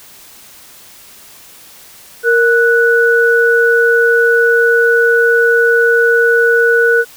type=tone pair together; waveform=sine; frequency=465.7 / 1478.5 Hz; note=A#4 / F#6; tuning=-2 / -2 cents; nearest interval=octave + minor sixth; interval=2000 cents; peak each=-10 dBFS; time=2.23-7.05 s; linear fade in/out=50 ms; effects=white hiss -39 dBFS RMS until 7.16 s